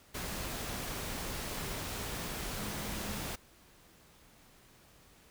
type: tone in noise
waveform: sine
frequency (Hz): 207.7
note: G#3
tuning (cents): 0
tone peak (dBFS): -44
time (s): 2.57-3.21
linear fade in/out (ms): 10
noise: pink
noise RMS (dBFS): -39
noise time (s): 0.14-3.36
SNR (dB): -8
effects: pink hiss -61 dBFS RMS until 5.3 s